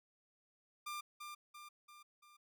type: tone with echo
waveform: sawtooth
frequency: 1194 Hz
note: D6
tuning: 28 cents sharp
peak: -38 dBFS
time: 0.86-1.01 s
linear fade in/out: 10 ms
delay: 340 ms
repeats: 4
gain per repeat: -5 dB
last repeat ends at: 2.37 s
effects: none